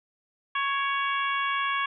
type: harmonic tone with a mistuned harmonic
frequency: 554.4 Hz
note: C#5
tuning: in tune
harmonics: 2 / 3 / 4 / 5 / 6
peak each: -27 / -31 / -33 / -35 / -37 dBFS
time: 0.55-1.86 s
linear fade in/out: 5 ms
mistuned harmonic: 4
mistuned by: +26 cents
effects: none